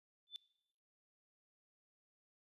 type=tone with exponential growth; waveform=sine; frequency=3520 Hz; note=A7; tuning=in tune; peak=-39 dBFS; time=0.27-0.36 s; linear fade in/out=0 ms; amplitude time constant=18 ms; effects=noise-tail reverb RT60 0.9 s tail -21 dB re dry + resampled to 32000 Hz